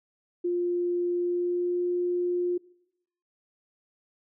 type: tone with pitch glide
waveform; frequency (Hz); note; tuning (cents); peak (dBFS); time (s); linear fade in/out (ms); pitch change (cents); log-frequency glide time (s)
sine; 351.4 to 354.3; F4 to F4; +11 to +25; -24; 0.44-2.58; 10; +14; 1.17-1.83
effects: noise-tail reverb RT60 0.8 s tail -22 dB re dry